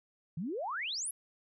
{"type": "exponential sweep", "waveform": "sine", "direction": "up", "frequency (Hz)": [146.6, 11540], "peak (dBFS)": -34, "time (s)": [0.37, 1.11], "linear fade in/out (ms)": 5, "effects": []}